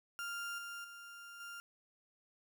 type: tone with level steps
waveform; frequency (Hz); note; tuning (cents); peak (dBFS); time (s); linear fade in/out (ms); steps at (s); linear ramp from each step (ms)
35% pulse; 1396.9; F6; 0; -38 / -42 / -48 / -44; 0.19-1.6; 0; 0.58 / 0.84 / 1.4; 5
effects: none